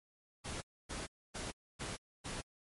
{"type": "noise bursts", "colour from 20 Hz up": "pink", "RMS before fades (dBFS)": -42, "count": 5, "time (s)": [0.44, 2.42], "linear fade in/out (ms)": 20, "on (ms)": 180, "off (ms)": 270, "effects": ["MP3 48 kbps"]}